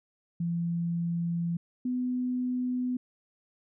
sine tone pair in turn, 170 / 250.5 Hz, F3 / B3, -46 / +25 cents, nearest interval perfect fifth, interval 671 cents, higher second, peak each -27 dBFS, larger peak neither, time 0.4-1.57 / 1.85-2.97 s, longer first, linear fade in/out 5 ms, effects none

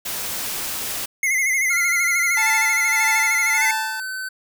white noise, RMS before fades -27 dBFS, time 0.05-1.06 s, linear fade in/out 10 ms
square tone with vibrato, 2098 Hz, C7, 4 cents sharp, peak -18 dBFS, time 1.23-3.71 s, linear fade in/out 2 ms, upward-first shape sine, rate 13 Hz, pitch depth 75 cents each way
square tone with pitch glide, 1396.9 to 1523.3 Hz, F6 to F#6, 0 to +50 cents, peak -27 dBFS, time 1.7-4.29 s, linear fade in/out 10 ms, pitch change +150 cents, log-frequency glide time 3.53-3.64 s
sawtooth tone with tremolo, 880 Hz, A5, in tune, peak -17 dBFS, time 2.37-4 s, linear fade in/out 2 ms, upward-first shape sine, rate 1.7 Hz, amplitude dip 70%
effects none

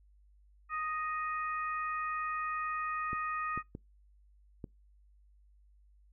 harmonic tone, 622.3 Hz, D#5, in tune, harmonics 2 / 3 / 4, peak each -34 / -41 / -45 dBFS, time 0.69-3.63 s, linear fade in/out 50 ms
clicks, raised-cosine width 3 ms, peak -28 dBFS, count 4, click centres 3.131 / 3.576 / 3.751 / 4.642 s
effects noise-tail reverb RT60 0.2 s tail -26 dB re dry + added 50 Hz sine -60 dBFS peak until 6.12 s

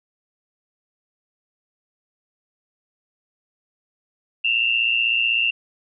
sine tone pair together, 2678 / 2794 Hz, E7 / F7, +27 / 0 cents, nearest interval minor second, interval 73 cents, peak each -20 dBFS, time 4.44-5.51 s, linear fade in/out 10 ms, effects none

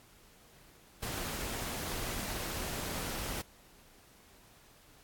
pink noise, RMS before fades -38 dBFS, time 1.02-3.42 s, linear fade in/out 10 ms, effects pink hiss -60 dBFS RMS until 5.03 s + AAC 64 kbps

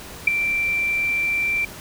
sine tone with ADSR envelope, 2349 Hz, D7, in tune, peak -8 dBFS, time 0.27-1.65 s, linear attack 7 ms, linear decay 8 ms, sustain -11 dB, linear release 4 ms, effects pink hiss -38 dBFS RMS until 1.8 s

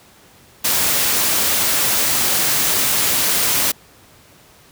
white noise, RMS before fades -17 dBFS, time 0.64-3.72 s, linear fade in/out 10 ms, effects pink hiss -48 dBFS RMS until 4.71 s + high-pass 60 Hz 12 dB/octave

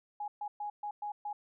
sine tone bursts at uneven times, 830.6 Hz, G#5, in tune, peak -35 dBFS, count 6, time 0.2-0.28 / 0.41-0.48 / 0.6-0.7 / 0.83-0.91 / 1.02-1.12 / 1.25-1.33 s, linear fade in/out 5 ms, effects none

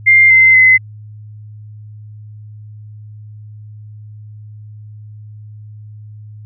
sine tone with pitch steps, 2100 / 2071 / 2043 Hz, C7 / C7 / C7, +6 / -18 / -42 cents, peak -4 dBFS, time 0.06-0.78 s, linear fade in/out 20 ms, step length 240 ms, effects added 106 Hz sine -31 dBFS peak until 6.45 s

